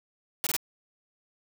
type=noise bursts; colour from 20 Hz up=white; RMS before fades=-28 dBFS; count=3; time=0.44-0.565 s; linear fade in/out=0 ms; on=27 ms; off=22 ms; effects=none